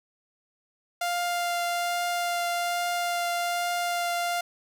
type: tone with vibrato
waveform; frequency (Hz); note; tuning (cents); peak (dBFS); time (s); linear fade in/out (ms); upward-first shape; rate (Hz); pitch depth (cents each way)
sawtooth; 698.5; F5; 0; -22; 1.01-4.41; 5; triangle; 1.2; 9
effects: none